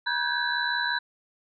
sine tone cluster, 965 / 1526 / 1591 / 1675 / 3973 Hz, B5 / G6 / G6 / G#6 / B7, -40 / -47 / +25 / +14 / +10 cents, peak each -31 dBFS, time 0.06-0.99 s, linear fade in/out 10 ms, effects none

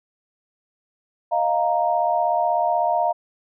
sine chord, Eb suspended second, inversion none, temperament equal, 622.3 / 698.5 / 932.3 Hz, Eb5 / F5 / Bb5, 0 / 0 / 0 cents, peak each -24 / -20 / -23 dBFS, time 1.31-3.13 s, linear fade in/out 20 ms, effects none

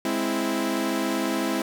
sawtooth chord, Ab augmented, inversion none, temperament equal, 207.7 / 261.6 / 329.6 Hz, Ab3 / C4 / E4, 0 / 0 / 0 cents, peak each -26 / -24 / -23 dBFS, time 0.05-1.62 s, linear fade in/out 2 ms, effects none

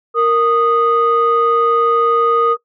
sine tone pair together, 464.1 / 1239 Hz, A#4 / D#6, -8 / -8 cents, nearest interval octave + perfect fourth, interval 1700 cents, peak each -12 dBFS, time 0.14-2.57 s, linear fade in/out 50 ms, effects noise-tail reverb RT60 0.1 s tail -17 dB re dry + tanh soft clip ceiling -5 dBFS

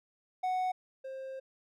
triangle tone pair in turn, 740 / 530.3 Hz, F#5 / C5, 0 / +23 cents, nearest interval tritone, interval 577 cents, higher first, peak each -27 / -37 dBFS, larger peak first, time 0.43-0.72 / 1.04-1.4 s, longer second, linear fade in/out 10 ms, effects none

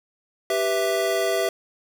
square chord, E minor, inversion first, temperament equal, 392 / 493.9 / 659.3 Hz, G4 / B4 / E5, 0 / 0 / 0 cents, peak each -26 / -29 / -24 dBFS, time 0.5-1.49 s, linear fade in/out 2 ms, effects none

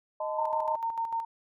sine chord, A diminished, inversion second, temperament equal with one note detuned, 622.3 / 880 / 1022.6 Hz, Eb5 / A5 / C6, 0 / 0 / -40 cents, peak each -32 / -35 / -37 dBFS, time 0.2-0.76 s, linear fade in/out 5 ms
sine tone with tremolo, 914 Hz, A#5, 34 cents flat, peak -27 dBFS, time 0.38-1.25 s, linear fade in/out 5 ms, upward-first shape square, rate 6.7 Hz, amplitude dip 55%
effects none

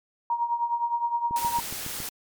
sine tone with tremolo, 943 Hz, A#5, 20 cents sharp, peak -20 dBFS, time 0.3-1.6 s, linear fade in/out 2 ms, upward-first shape triangle, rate 9.7 Hz, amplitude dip 80%
click train, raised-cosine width 3 ms, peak -25 dBFS, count 6, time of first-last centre 1.31-2.003 s, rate 7.22 Hz
white noise, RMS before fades -34 dBFS, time 1.36-2.09 s, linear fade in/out 2 ms
effects MP3 96 kbps

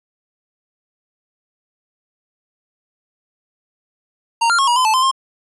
square tone with pitch steps, 926 / 1391 / 1089 / 959 / 1021 / 874 / 1035 / 1064 Hz, A#5 / F6 / C#6 / A#5 / C6 / A5 / C6 / C6, -12 / -7 / -31 / +49 / -43 / -12 / -19 / +29 cents, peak -13 dBFS, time 4.41-5.114 s, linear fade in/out 10 ms, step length 88 ms, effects resampled to 24000 Hz

